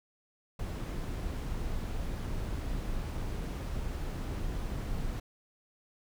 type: noise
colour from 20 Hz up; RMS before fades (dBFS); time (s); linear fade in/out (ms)
brown; -35; 0.59-5.2; 5
effects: none